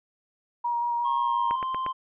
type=tone with vibrato; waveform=sine; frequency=950 Hz; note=A#5; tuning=33 cents sharp; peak=-24 dBFS; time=0.64-1.56 s; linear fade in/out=10 ms; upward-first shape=square; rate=5.6 Hz; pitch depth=9 cents each way
type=tone with pitch glide; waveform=triangle; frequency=1080 to 1043.8 Hz; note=C#6 to C6; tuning=-45 to -4 cents; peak=-25 dBFS; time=1.04-1.93 s; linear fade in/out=20 ms; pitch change=-59 cents; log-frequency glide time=1.18-1.57 s
type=click train; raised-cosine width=0.5 ms; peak=-18 dBFS; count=4; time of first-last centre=1.51-1.864 s; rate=8.48 Hz
effects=resampled to 8000 Hz